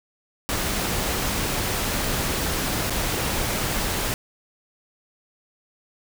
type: noise with dropouts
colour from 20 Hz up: pink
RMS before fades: -25 dBFS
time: 0.49-4.14 s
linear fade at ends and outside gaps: 0 ms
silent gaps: 2.898-2.905 s
effects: none